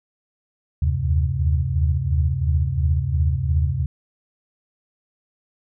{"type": "tone cluster", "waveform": "sine", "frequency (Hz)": [77, 79.9, 93.7, 131.9], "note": ["D#2", "D#2", "F#2", "C3"], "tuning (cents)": [-17, 47, 22, 14], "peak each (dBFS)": [-21, -23, -26, -23], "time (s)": [0.82, 3.86], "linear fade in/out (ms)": 5, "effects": []}